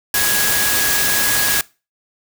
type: tone in noise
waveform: sine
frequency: 1661.2 Hz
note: G#6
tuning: in tune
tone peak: -21 dBFS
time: 0.14-1.61 s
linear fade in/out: 2 ms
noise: white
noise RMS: -17 dBFS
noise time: 0.14-1.61 s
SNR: -7 dB
effects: noise-tail reverb RT60 0.3 s tail -22 dB re dry